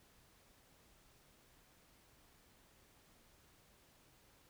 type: silence
effects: pink hiss -68 dBFS RMS until 4.49 s